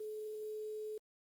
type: tone with quantisation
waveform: sine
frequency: 428.9 Hz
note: A4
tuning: 44 cents flat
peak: -40 dBFS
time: 0-0.98 s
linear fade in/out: 5 ms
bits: 10
effects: Opus 24 kbps